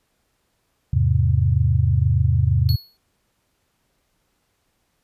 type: chord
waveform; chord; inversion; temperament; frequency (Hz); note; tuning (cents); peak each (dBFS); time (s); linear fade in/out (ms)
sine; E augmented; none; equal with one note detuned; 82.41 / 104.31 / 130.81; E2 / G#2 / B#2; 0 / +8 / 0; -19; 0.93-2.76; 5
type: tone with exponential decay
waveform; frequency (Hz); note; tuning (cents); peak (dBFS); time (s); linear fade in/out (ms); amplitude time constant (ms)
square; 4362; C#8; -29; -24; 2.69-2.97; 0; 59
effects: pink hiss -69 dBFS RMS until 5.03 s + resampled to 32000 Hz